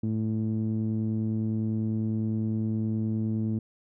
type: tone with low-pass filter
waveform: sawtooth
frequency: 109.8 Hz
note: A2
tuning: 3 cents flat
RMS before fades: -28 dBFS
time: 0.03-3.59 s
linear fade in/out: 5 ms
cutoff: 260 Hz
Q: 3.4
effects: none